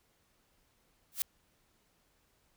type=noise with exponential growth; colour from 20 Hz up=blue; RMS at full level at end=-27 dBFS; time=1.12-1.22 s; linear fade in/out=0 ms; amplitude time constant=21 ms; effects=pink hiss -72 dBFS RMS until 2.56 s